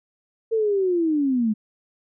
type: linear sweep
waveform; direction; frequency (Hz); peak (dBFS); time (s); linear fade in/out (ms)
sine; down; 456.6 to 207.7; -18; 0.51-1.54; 20
effects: none